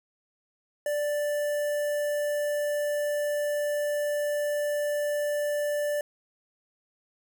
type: tone with notch filter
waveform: square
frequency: 587.3 Hz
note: D5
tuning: in tune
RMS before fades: -28 dBFS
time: 0.86-6.01 s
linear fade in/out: 2 ms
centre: 3900 Hz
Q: 0.63
effects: none